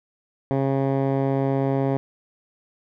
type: tone with low-pass filter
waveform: 10% pulse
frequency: 136.1 Hz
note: C#3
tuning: 31 cents flat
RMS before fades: -22 dBFS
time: 0.51-1.97 s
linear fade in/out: 0 ms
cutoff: 880 Hz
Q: 0.5
effects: none